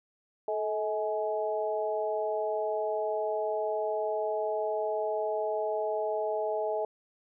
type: tone cluster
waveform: sine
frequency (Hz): 433.7 / 639 / 839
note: A4 / D#5 / G#5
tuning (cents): -25 / +46 / +17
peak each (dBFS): -32 / -31 / -35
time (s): 0.48-6.85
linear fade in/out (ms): 2
effects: none